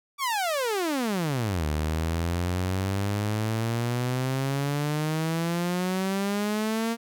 sawtooth exponential two-way sweep, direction down then up, 1174 to 74.6 to 232.3 Hz, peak -21 dBFS, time 0.18-6.97 s, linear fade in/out 50 ms, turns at 1.66 s, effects none

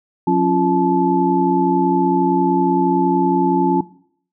sine tone cluster, 180 / 275.1 / 345.9 / 867 Hz, F#3 / C#4 / F4 / A5, -47 / -13 / -17 / -26 cents, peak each -18 dBFS, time 0.27-3.81 s, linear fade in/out 5 ms, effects noise-tail reverb RT60 0.6 s tail -19 dB re dry

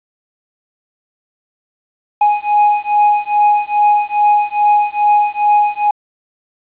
triangle beating tone pair, 830.6 / 833 Hz, G#5 / G#5, 0 / +5 cents, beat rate 2.4 Hz, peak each -11 dBFS, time 2.21-5.91 s, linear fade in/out 5 ms, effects resampled to 8000 Hz + 7-bit

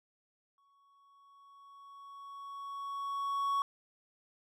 triangle tone with exponential growth, 1115 Hz, C#6, 10 cents sharp, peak -26 dBFS, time 0.58-3.62 s, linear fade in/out 1 ms, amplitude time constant 660 ms, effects none

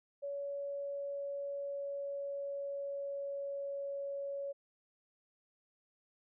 sine tone with pitch glide, 564 to 559.1 Hz, C#5 to C#5, +30 to +15 cents, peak -37 dBFS, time 0.22-4.53 s, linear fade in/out 20 ms, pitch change -15 cents, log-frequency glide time 0.47-3.96 s, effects none

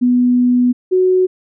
sine tone pair in turn, 246.9 / 369.9 Hz, B3 / F#4, 0 / 0 cents, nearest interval perfect fifth, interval 700 cents, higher second, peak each -9 dBFS, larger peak neither, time 0.01-0.73 / 0.91-1.27 s, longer first, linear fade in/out 20 ms, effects none

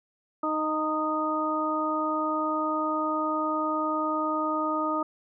harmonic tone with a mistuned harmonic, 310 Hz, D#4, 6 cents flat, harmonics 1 / 2 / 3 / 4, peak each -30 / -32 / -33 / -28 dBFS, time 0.43-5.03 s, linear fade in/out 5 ms, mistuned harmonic 3, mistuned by -19 cents, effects none

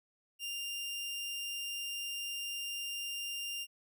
sawtooth tone, 2796 Hz, F7, 1 cent sharp, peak -34 dBFS, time 0.39-3.67 s, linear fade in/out 50 ms, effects none

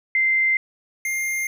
sine / square tone pair in turn, 2083 / 2112 Hz, C7 / C7, -8 / +16 cents, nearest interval unison, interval 24 cents, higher second, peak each -16 / -23 dBFS, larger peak first, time 0.15-0.57 / 1.05-1.47 s, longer neither, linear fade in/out 2 ms, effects none

